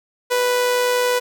sawtooth tone with amplitude modulation, 493.9 Hz, B4, in tune, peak -11 dBFS, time 0.3-1.2 s, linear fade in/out 20 ms, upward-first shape sine, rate 111 Hz, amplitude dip 30%, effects none

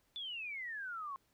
sine exponential sweep, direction down, 3520 to 1065 Hz, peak -40 dBFS, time 0.16-1.16 s, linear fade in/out 0 ms, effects pink hiss -75 dBFS RMS until 1.33 s

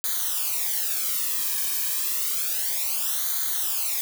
blue noise with flanger, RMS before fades -26 dBFS, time 0.04-4.01 s, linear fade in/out 0 ms, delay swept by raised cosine 0.37 to 1.47 ms, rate 0.3 Hz, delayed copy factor -0.9, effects none

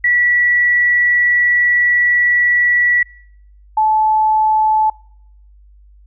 sine tone pair in turn, 1946 / 866.8 Hz, B6 / A5, -26 / -26 cents, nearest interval octave + major second, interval 1400 cents, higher first, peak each -10 dBFS, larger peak neither, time 0.04-3.03 / 3.77-4.9 s, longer first, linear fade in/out 5 ms, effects noise-tail reverb RT60 0.7 s tail -25 dB re dry + added 50 Hz sine -42 dBFS peak until 6.06 s

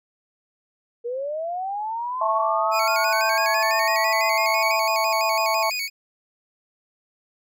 sine linear sweep, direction up, 463.1 to 2298 Hz, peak -25 dBFS, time 1.04-4.77 s, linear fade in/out 20 ms
sine chord, A major, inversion second, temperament just, 660 / 880 / 1100 Hz, E5 / A5 / C#6, +2 / 0 / -14 cents, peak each -24 / -24 / -25 dBFS, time 2.21-5.7 s, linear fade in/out 5 ms
25% pulse tone with vibrato, 2349 Hz, D7, in tune, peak -21 dBFS, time 2.71-5.9 s, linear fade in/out 50 ms, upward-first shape square, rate 6 Hz, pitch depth 89 cents each way
effects none

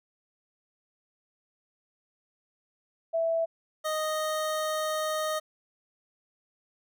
sine / 25% pulse tone pair in turn, 659.3 / 621.2 Hz, E5 / D#5, 0 / -3 cents, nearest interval minor second, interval 103 cents, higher first, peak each -24 dBFS, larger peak neither, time 3.13-3.46 / 3.84-5.4 s, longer second, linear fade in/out 20 ms, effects none

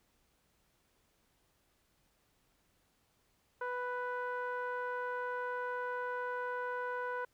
sawtooth tone with low-pass filter, 494.8 Hz, B4, 3 cents sharp, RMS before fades -38 dBFS, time 3.61-7.25 s, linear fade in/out 5 ms, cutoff 1300 Hz, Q 7, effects pink hiss -74 dBFS RMS until 7.33 s

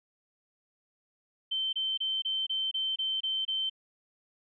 sine tone bursts, 3099 Hz, G7, 21 cents flat, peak -28 dBFS, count 9, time 1.51-3.698 s, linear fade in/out 10 ms, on 220 ms, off 26 ms, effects none

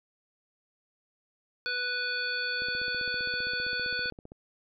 harmonic tone, 493.9 Hz, B4, in tune, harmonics 1 / 3 / 5 / 7 / 9, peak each -42 / -31 / -38 / -41 / -35 dBFS, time 1.66-4.1 s, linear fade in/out 0 ms
click train, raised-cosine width 2 ms, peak -32 dBFS, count 27, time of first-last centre 2.62-4.319 s, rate 15.3 Hz
effects none

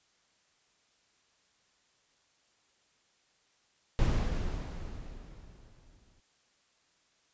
brown noise with exponential decay, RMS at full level -25 dBFS, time 3.99-6.2 s, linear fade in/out 0 ms, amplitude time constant 480 ms, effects white hiss -70 dBFS RMS until 7.33 s + resampled to 16000 Hz

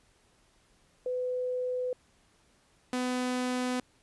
sine / sawtooth tone pair in turn, 502 / 251 Hz, B4 / B3, +28 / +28 cents, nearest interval octave, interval 1200 cents, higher first, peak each -29 / -25 dBFS, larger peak second, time 1.06-1.93 / 2.93-3.8 s, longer neither, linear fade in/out 2 ms, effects pink hiss -66 dBFS RMS until 4.02 s + resampled to 24000 Hz

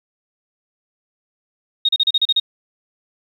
sine tone bursts, 3729 Hz, A#7, in tune, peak -12 dBFS, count 8, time 1.85-2.399 s, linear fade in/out 5 ms, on 38 ms, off 35 ms, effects 8-bit

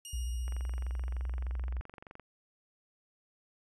5% pulse tone with exponential decay, 2854 Hz, F7, 37 cents sharp, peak -31 dBFS, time 0.05-1.71 s, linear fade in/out 1 ms, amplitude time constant 360 ms
sine tone with vibrato, 61.7 Hz, B1, 1 cent flat, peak -32 dBFS, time 0.13-1.81 s, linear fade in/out 5 ms, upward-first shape sine, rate 15 Hz, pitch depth 110 cents each way
click train, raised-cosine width 0.5 ms, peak -33 dBFS, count 41, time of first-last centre 0.48-2.197 s, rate 23.3 Hz
effects resampled to 24000 Hz

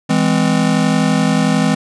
square chord, E augmented, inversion none, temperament just, 164.81 / 206 / 257.5 Hz, E3 / G#3 / B#3, 0 / -14 / -28 cents, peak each -17 dBFS, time 0.09-1.75 s, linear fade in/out 10 ms, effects resampled to 22050 Hz

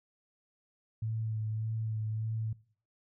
sine tone with vibrato, 110 Hz, A2, in tune, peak -31 dBFS, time 1.02-2.53 s, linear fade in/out 5 ms, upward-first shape sine, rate 1.7 Hz, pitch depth 22 cents each way, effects noise-tail reverb RT60 0.5 s tail -22 dB re dry

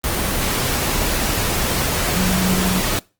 sine tone in noise, 185 Hz, F#3, in tune, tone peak -17 dBFS, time 2.16-2.8 s, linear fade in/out 0 ms, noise pink, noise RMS -20 dBFS, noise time 0.04-2.99 s, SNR 0 dB, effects noise-tail reverb RT60 0.3 s tail -23 dB re dry + Opus 24 kbps

